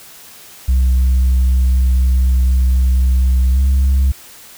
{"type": "tone with pitch glide", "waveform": "sine", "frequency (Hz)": [64, 67.03], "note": ["C2", "C2"], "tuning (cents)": [-38, 42], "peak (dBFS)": -7, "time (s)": [0.68, 4.12], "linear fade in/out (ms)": 10, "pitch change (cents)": 80, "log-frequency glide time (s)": [3.52, 3.6], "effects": ["tanh soft clip ceiling -8 dBFS", "white hiss -39 dBFS RMS until 4.57 s"]}